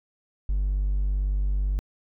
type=tone; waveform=triangle; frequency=49 Hz; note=G1; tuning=in tune; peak=-19 dBFS; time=0.49-1.79 s; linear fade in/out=0 ms; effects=tanh soft clip ceiling -16 dBFS